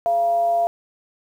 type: tone with frequency modulation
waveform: sine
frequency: 687 Hz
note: F5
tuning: 29 cents flat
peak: -16 dBFS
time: 0.06-0.67 s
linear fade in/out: 0 ms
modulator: 265 Hz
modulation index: 0.21
effects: 8-bit